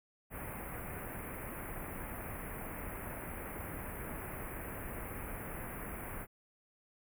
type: band-stop noise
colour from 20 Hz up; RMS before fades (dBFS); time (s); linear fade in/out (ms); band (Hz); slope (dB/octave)
pink; -43; 0.3-6.27; 50; 2400 to 10000; 48
effects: none